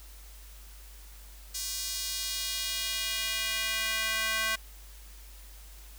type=tone with high-pass filter sweep; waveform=square; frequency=220.7 Hz; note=A3; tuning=5 cents sharp; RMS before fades=-32 dBFS; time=1.54-4.56 s; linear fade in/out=10 ms; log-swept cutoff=5600 to 1600 Hz; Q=1.3; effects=added 50 Hz sine -47 dBFS peak until 5.98 s + white hiss -54 dBFS RMS until 5.98 s